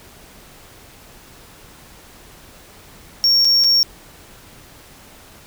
triangle tone with dropouts, 5520 Hz, F8, 21 cents flat, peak -10 dBFS, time 3.24-3.83 s, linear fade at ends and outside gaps 0 ms, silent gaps 3.447-3.452 / 3.639-3.644 s, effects pink hiss -44 dBFS RMS until 5.46 s

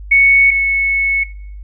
sine tone pair in turn, 2217 / 2203 Hz, C#7 / C#7, 0 / -11 cents, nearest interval unison, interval 11 cents, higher first, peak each -6 / -11 dBFS, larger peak first, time 0.11-0.51 / 0.51-1.24 s, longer second, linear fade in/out 10 ms, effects noise-tail reverb RT60 0.6 s tail -21 dB re dry + added 50 Hz sine -28 dBFS peak until 1.63 s

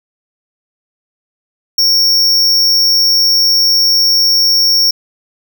square tone with amplitude modulation, 5500 Hz, F8, 27 cents flat, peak -6 dBFS, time 1.78-4.91 s, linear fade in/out 5 ms, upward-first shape sine, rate 244 Hz, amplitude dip 40%, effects none

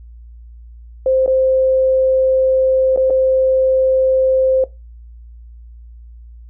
sine tone with dropouts, 523.3 Hz, C5, in tune, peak -11 dBFS, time 1.06-4.64 s, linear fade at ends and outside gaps 2 ms, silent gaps 1.262-1.277 / 2.962-2.974 / 3.1-3.105 s, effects noise-tail reverb RT60 0.2 s tail -17 dB re dry + added 58 Hz sine -35 dBFS peak until 6.49 s

